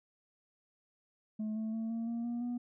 sine tone with pitch steps, 215.6 / 219.9 / 224.2 / 228.7 / 233.2 / 237.8 / 242.6 Hz, A3 / A3 / A3 / A#3 / A#3 / A#3 / B3, -35 / -1 / +33 / -33 / +1 / +35 / -31 cents, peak -31 dBFS, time 1.39-2.58 s, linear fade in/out 10 ms, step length 170 ms, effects tanh soft clip ceiling -33 dBFS

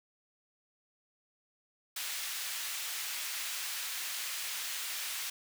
pink high-pass noise, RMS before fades -38 dBFS, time 1.96-5.3 s, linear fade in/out 5 ms, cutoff 2000 Hz, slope 12 dB/octave, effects none

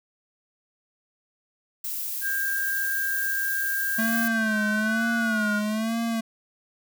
violet noise, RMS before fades -31 dBFS, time 1.84-4.28 s, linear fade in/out 5 ms
sine tone with pitch glide, 1600 to 1433.7 Hz, G6 to F6, +35 to +45 cents, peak -25 dBFS, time 2.21-5.62 s, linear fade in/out 50 ms, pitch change -190 cents, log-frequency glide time 4.07-5.5 s
square tone with vibrato, 220 Hz, A3, in tune, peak -25 dBFS, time 3.98-6.21 s, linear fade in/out 10 ms, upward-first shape sine, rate 1.1 Hz, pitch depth 84 cents each way
effects none

